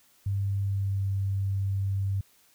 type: tone with pitch glide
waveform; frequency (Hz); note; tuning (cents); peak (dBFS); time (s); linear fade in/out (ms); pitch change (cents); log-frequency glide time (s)
sine; 99 to 97.81; G2 to G2; +18 to -3; -25; 0.26-2.21; 5; -21; 0.61-1.01
effects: white hiss -62 dBFS RMS until 2.54 s